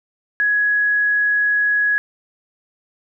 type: tone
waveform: sine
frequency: 1674 Hz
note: G#6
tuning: 13 cents sharp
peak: -14 dBFS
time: 0.4-1.98 s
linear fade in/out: 0 ms
effects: none